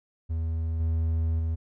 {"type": "tone with level steps", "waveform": "triangle", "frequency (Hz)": 81.2, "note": "E2", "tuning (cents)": -26, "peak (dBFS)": [-24, -21, -23], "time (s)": [0.29, 1.56], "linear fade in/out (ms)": 20, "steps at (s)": [0.8, 1.39], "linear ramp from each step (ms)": 2, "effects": []}